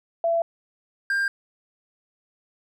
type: tone pair in turn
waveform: sine / triangle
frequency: 671 / 1595.9 Hz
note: E5 / G6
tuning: +31 / +31 cents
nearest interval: octave + minor third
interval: 1500 cents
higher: second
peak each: -19 dBFS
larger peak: neither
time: 0.24-0.42 / 1.1-1.28 s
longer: neither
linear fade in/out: 2 ms
effects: none